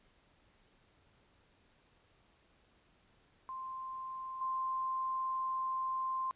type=tone with level steps; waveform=sine; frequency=1046.5 Hz; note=C6; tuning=in tune; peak=-40 / -33 dBFS; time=3.49-6.31 s; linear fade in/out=0 ms; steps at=4.41 s; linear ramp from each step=5 ms; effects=pink hiss -69 dBFS RMS until 6.35 s + resampled to 8000 Hz